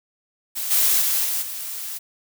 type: noise with level steps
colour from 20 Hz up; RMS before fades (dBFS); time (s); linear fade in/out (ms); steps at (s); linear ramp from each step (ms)
blue; -27 / -18 / -21 / -24 / -31; 0.55-1.99; 20; 0.7 / 1 / 1.24 / 1.41; 20
effects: none